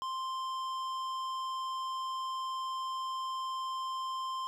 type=tone with tanh clipping; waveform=sine; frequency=1046.5 Hz; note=C6; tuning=in tune; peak=-36 dBFS; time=0.02-4.47 s; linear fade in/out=0 ms; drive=13 dB; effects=none